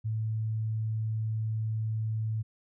sine tone, 110 Hz, A2, in tune, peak -28 dBFS, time 0.04-2.43 s, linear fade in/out 20 ms, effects none

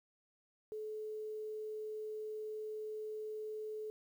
sine tone with quantisation, 430.5 Hz, A4, 38 cents flat, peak -40 dBFS, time 0.72-3.9 s, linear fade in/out 0 ms, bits 11, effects none

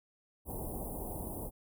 pink band-stop noise, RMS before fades -40 dBFS, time 0.45-1.51 s, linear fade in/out 50 ms, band 910 to 9600 Hz, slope 48 dB/octave, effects none

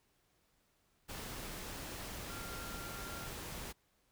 sine tone in noise, 1385 Hz, F6, 15 cents flat, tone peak -49 dBFS, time 2.28-3.28 s, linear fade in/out 20 ms, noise pink, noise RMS -45 dBFS, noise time 1.08-3.73 s, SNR -7 dB, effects pink hiss -75 dBFS RMS until 4.11 s

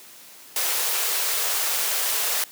white high-pass noise, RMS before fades -24 dBFS, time 0.56-2.44 s, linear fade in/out 2 ms, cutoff 400 Hz, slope 48 dB/octave, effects white hiss -46 dBFS RMS until 2.51 s + high-pass 150 Hz 12 dB/octave

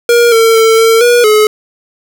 square tone with pitch steps, 473.6 / 452.8 / 447.7 / 452.1 / 481.8 / 426.7 Hz, A#4 / A4 / A4 / A4 / B4 / G#4, +27 / +50 / +30 / +47 / -43 / +47 cents, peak -5 dBFS, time 0.09-1.47 s, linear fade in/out 2 ms, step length 230 ms, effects none

